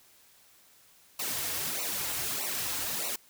white noise with flanger, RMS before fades -33 dBFS, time 1.19-3.16 s, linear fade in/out 5 ms, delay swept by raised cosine 0.59 to 5.29 ms, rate 1.6 Hz, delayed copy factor -0.9, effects white hiss -60 dBFS RMS until 3.29 s

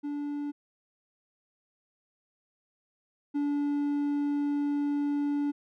triangle tone pair in turn, 290 / 288.6 Hz, D4 / D4, -22 / -30 cents, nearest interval unison, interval 8 cents, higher first, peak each -29 / -24 dBFS, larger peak second, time 0.03-0.52 / 3.34-5.52 s, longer second, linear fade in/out 20 ms, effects none

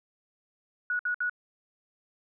sine tone bursts, 1462 Hz, F#6, 21 cents flat, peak -26 dBFS, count 3, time 0.9-1.296 s, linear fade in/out 2 ms, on 92 ms, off 60 ms, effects none

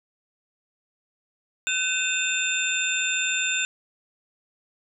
sine tone cluster, 1518 / 2542 / 2717 / 3593 / 7220 Hz, F#6 / D#7 / F7 / A7 / A8, +44 / +36 / -48 / +36 / +44 cents, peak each -29 dBFS, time 1.67-3.65 s, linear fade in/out 0 ms, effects none

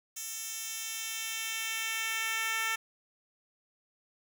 10% pulse tone with high-pass filter sweep, 447 Hz, A4, 27 cents sharp, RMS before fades -35 dBFS, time 0.16-2.76 s, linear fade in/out 10 ms, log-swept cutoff 6300 to 1500 Hz, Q 1, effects none

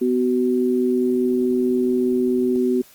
sine tone pair together, 250.2 / 374.9 Hz, B3 / F#4, +23 / +23 cents, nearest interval perfect fifth, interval 700 cents, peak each -19 dBFS, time 0.01-2.82 s, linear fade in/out 10 ms, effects white hiss -50 dBFS RMS until 2.94 s + Opus 24 kbps

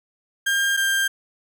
35% pulse tone pair in turn, 1603 / 1590.1 Hz, G6 / G6, +38 / +24 cents, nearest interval unison, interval 14 cents, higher first, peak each -17 dBFS, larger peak neither, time 0.46-0.77 / 0.77-1.08 s, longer neither, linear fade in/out 10 ms, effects none

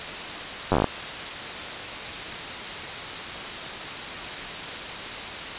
slowing click train, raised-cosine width 1 ms, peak -6 dBFS, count 9, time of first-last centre 0.72-0.843 s, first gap 10 ms, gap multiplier 1.12, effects white hiss -32 dBFS RMS until 5.58 s + resampled to 8000 Hz

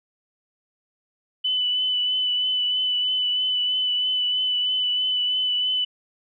sine tone with vibrato, 2996 Hz, F#7, 21 cents sharp, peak -20 dBFS, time 1.44-5.85 s, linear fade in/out 10 ms, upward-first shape triangle, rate 3.1 Hz, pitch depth 21 cents each way, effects none

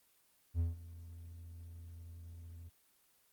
triangle tone with ADSR envelope, 84 Hz, E2, 33 cents sharp, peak -27 dBFS, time 0.54-2.7 s, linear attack 54 ms, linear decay 160 ms, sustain -19 dB, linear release 22 ms, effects white hiss -71 dBFS RMS until 3.32 s + Opus 24 kbps

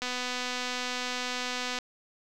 click train, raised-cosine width 0.2 ms, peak -16 dBFS, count 441, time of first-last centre 0.02-1.787 s, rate 249 Hz, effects none

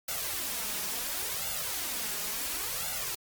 white noise with flanger, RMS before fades -34 dBFS, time 0.08-3.15 s, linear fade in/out 5 ms, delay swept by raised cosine 1.4 to 4.9 ms, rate 0.71 Hz, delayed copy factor +0.8, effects Opus 48 kbps

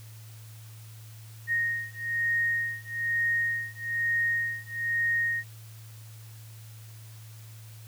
sine beating tone pair, 1861 / 1862.1 Hz, A#6 / A#6, -3 / -2 cents, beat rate 1.1 Hz, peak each -29 dBFS, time 1.47-5.44 s, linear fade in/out 50 ms, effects added 110 Hz sine -44 dBFS peak until 7.87 s + white hiss -54 dBFS RMS until 7.87 s

